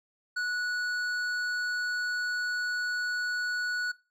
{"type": "tone with hard clipping", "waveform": "sine", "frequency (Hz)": 1470, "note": "F#6", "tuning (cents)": -12, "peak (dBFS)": -30, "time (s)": [0.36, 3.92], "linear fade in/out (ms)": 10, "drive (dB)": 8, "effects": ["noise-tail reverb RT60 0.3 s tail -19 dB re dry"]}